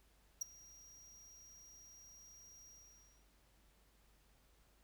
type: tone with ADSR envelope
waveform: 45% pulse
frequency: 5710 Hz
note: F8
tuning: 37 cents sharp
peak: -34 dBFS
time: 0.41-3.26 s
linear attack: 9 ms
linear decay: 11 ms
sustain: -24 dB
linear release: 580 ms
effects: added 50 Hz sine -70 dBFS peak until 4.83 s + pink hiss -73 dBFS RMS until 4.83 s